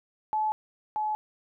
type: tone pair in turn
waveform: sine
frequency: 861 / 854.6 Hz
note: A5 / G#5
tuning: -38 / +49 cents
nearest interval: unison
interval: 13 cents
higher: first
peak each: -24 / -26 dBFS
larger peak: first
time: 0.33-0.52 / 0.96-1.15 s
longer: neither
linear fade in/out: 0 ms
effects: none